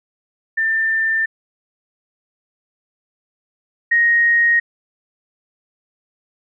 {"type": "tone pair in turn", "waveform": "sine", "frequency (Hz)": [1789, 1871.9], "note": ["A6", "A#6"], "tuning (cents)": [28, 7], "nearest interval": "minor second", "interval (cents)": 79, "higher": "second", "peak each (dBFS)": [-15, -11], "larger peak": "second", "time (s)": [[0.57, 1.26], [3.91, 4.6]], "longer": "neither", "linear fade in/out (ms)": 10, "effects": []}